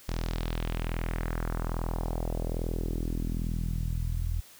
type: tone with low-pass filter sweep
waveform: sawtooth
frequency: 41.2 Hz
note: E1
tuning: in tune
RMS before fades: -31 dBFS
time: 0.08-4.41 s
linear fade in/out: 10 ms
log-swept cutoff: 5900 to 84 Hz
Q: 2
effects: white hiss -53 dBFS RMS until 4.59 s